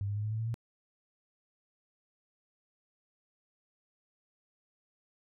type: tone with pitch steps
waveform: sine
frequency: 99.9 / 102.35 / 104.87 / 107.44 / 110.08 / 112.78 / 115.55 Hz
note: G2 / G#2 / G#2 / A2 / A2 / A2 / A#2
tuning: +33 / -25 / +17 / -41 / +1 / +43 / -15 cents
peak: -31 dBFS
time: 0.01-0.542 s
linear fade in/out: 0 ms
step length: 76 ms
effects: none